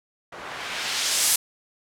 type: noise with low-pass filter sweep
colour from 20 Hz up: blue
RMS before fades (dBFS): -26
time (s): 0.32-1.36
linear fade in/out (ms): 5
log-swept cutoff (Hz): 880 to 11000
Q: 0.86
effects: none